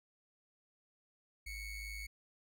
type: ring-modulated tone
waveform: square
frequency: 1122 Hz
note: C#6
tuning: 21 cents sharp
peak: -40 dBFS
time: 1.46-2.07 s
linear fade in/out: 10 ms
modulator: 1070 Hz
effects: none